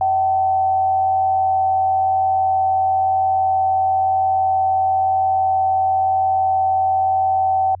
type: tone with frequency modulation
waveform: sine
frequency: 763 Hz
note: G5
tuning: 47 cents flat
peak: -14 dBFS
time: 0.01-7.75 s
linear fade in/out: 2 ms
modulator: 101 Hz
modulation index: 0.36
effects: added 91 Hz sine -36 dBFS peak until 7.8 s